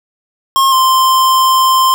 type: tone pair in turn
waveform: square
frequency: 1075 / 1045 Hz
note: C6 / C6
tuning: +47 / -2 cents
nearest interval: unison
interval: 49 cents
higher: first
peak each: -8 dBFS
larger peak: neither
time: 0.56-0.72 / 0.72-1.94 s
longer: second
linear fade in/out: 0 ms
effects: none